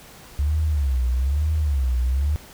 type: tone with vibrato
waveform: sine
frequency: 69.3 Hz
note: C#2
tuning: in tune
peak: -18 dBFS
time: 0.39-2.36 s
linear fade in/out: 0 ms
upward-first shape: sine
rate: 1.1 Hz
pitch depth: 210 cents each way
effects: pink hiss -45 dBFS RMS until 2.53 s